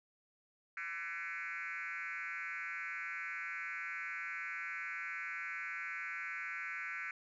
sine tone with frequency modulation, 1864.7 Hz, A#6, in tune, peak -38 dBFS, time 0.77-7.11 s, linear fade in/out 2 ms, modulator 172 Hz, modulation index 3, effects tanh soft clip ceiling -35 dBFS

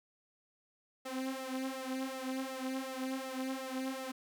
sawtooth tone with flanger, 262.5 Hz, C4, 6 cents sharp, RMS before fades -39 dBFS, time 1.05-4.12 s, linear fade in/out 10 ms, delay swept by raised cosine 1.5 to 4.3 ms, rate 2.7 Hz, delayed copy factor +0.8, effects none

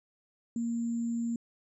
sine tone with sample-and-hold, 233.1 Hz, A#3, in tune, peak -29 dBFS, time 0.56-1.36 s, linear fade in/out 2 ms, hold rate 7350 Hz, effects resampled to 22050 Hz

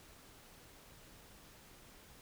silence, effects pink hiss -59 dBFS RMS until 2.21 s

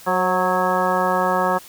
harmonic tone with a mistuned harmonic, 184 Hz, F#3, 9 cents flat, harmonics 1 / 2 / 3 / 4 / 5 / 6 / 7 / 9, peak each -27 / -27 / -23 / -24 / -23 / -24 / -26 / -28 dBFS, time 0.06-1.59 s, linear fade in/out 20 ms, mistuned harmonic 3, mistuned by -27 cents, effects white hiss -43 dBFS RMS until 1.68 s

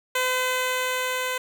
10% pulse tone with level ramp, 509 Hz, C5, 48 cents flat, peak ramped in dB -13 to -17 dBFS, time 0.15-1.38 s, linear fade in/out 5 ms, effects none

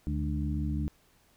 harmonic tone with a mistuned harmonic, 74.1 Hz, D2, 16 cents sharp, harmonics 1 / 2 / 3 / 4, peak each -31 / -34 / -36 / -37 dBFS, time 0.07-0.88 s, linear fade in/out 0 ms, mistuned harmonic 3, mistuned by -68 cents, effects pink hiss -65 dBFS RMS until 1.36 s

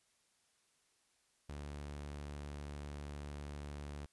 sawtooth tone, 72.6 Hz, D2, 19 cents flat, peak -40 dBFS, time 1.49-4.06 s, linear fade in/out 5 ms, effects white hiss -75 dBFS RMS until 4.12 s + resampled to 24000 Hz

